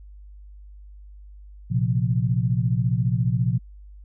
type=chord; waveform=sine; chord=Bb suspended second; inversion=none; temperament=just; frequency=116.54 / 131.11 / 174.81 Hz; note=Bb2 / C3 / F3; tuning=0 / +4 / +2 cents; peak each=-22 / -23 / -26 dBFS; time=1.7-3.59 s; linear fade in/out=20 ms; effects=added 50 Hz sine -41 dBFS peak until 4.04 s